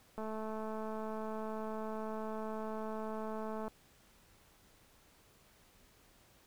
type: click train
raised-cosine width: 1 ms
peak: -29 dBFS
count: 764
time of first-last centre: 0.18-3.68 s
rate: 218 Hz
effects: pink hiss -65 dBFS RMS until 6.46 s